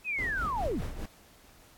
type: linear sweep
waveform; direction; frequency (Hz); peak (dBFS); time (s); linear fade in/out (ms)
sine; down; 2606 to 58.27; -29; 0.04-0.83; 50
type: noise with tremolo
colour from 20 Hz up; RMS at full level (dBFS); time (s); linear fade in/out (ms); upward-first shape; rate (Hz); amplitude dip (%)
brown; -34; 0.18-1.06; 5; sine; 4.9; 60
effects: pink hiss -58 dBFS RMS until 1.77 s + AAC 64 kbps